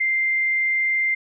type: tone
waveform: sine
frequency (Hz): 2093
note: C7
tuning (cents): 0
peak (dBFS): -18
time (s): 0-1.15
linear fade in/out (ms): 10
effects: none